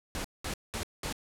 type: noise bursts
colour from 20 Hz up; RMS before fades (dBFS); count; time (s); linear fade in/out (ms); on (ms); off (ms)
pink; -35; 4; 0.15-1.126; 0; 94; 200
effects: low-pass 11000 Hz 12 dB/octave